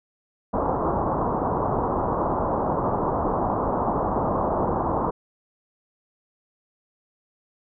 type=low-pass noise; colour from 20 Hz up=white; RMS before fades=-24 dBFS; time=0.53-5.11 s; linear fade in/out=10 ms; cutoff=1100 Hz; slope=48 dB/octave; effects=none